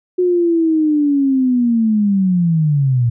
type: linear sweep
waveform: sine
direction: down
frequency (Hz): 365.2 to 115.3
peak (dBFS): -11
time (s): 0.18-3.1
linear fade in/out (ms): 10
effects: none